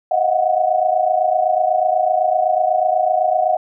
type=tone cluster; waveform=sine; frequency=629 / 718 / 746 Hz; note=D#5 / F5 / F#5; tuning=+19 / +48 / +14 cents; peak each=-18 dBFS; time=0.11-3.57 s; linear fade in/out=5 ms; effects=none